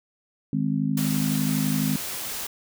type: chord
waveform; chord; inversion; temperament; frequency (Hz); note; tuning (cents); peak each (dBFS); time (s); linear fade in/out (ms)
sine; Ab major; second; just; 155.74 / 207.7 / 259.6; Eb3 / Ab3 / C4; +2 / 0 / -13; -26; 0.53-1.96; 2
type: noise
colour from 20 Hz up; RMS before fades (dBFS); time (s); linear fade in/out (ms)
white; -32; 0.97-2.47; 5
effects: none